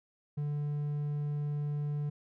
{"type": "tone", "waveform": "triangle", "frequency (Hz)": 146.83, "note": "D3", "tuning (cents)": 0, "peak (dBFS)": -29, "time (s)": [0.37, 2.1], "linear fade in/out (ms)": 10, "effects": []}